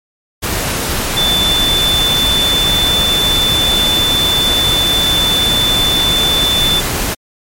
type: tone in noise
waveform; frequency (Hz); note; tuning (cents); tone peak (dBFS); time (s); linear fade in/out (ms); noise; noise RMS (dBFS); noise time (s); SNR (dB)
sine; 3520; A7; 0; -11; 1.16-6.81; 20; pink; -17; 0.42-7.15; +3
effects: MP3 64 kbps